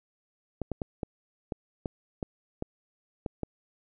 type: clicks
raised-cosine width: 2 ms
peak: -18 dBFS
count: 10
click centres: 0.617 / 0.717 / 0.818 / 1.032 / 1.522 / 1.858 / 2.228 / 2.624 / 3.262 / 3.433 s
effects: none